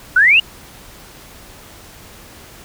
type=exponential sweep; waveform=sine; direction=up; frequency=1428 to 2926 Hz; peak=-7 dBFS; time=0.16-0.4 s; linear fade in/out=5 ms; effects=pink hiss -40 dBFS RMS until 2.64 s